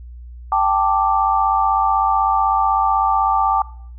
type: chord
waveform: sine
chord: G suspended second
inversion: none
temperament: equal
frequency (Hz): 784 / 880 / 1174.7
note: G5 / A5 / D6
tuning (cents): 0 / 0 / 0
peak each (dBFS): -18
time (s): 0.52-3.62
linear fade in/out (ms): 2
effects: noise-tail reverb RT60 0.6 s tail -20 dB re dry + added 60 Hz sine -33 dBFS peak until 3.98 s